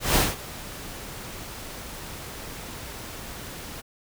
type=noise with ADSR envelope; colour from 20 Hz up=pink; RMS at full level=-19 dBFS; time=0-3.82 s; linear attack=160 ms; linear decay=190 ms; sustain=-19 dB; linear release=23 ms; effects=none